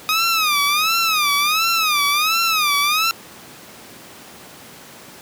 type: tone with vibrato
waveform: 15% pulse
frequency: 1244.5 Hz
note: D#6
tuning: in tune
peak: -9 dBFS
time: 0.09-3.11 s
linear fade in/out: 0 ms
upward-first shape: sine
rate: 1.4 Hz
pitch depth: 150 cents each way
effects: pink hiss -40 dBFS RMS until 5.21 s + high-pass 150 Hz 12 dB/octave